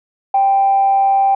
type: tone with amplitude modulation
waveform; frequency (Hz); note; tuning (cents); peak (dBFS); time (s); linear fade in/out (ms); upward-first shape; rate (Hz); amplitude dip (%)
sine; 785; G5; +2; -8; 0.34-1.35; 5; sine; 231; 25
effects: tanh soft clip ceiling -4 dBFS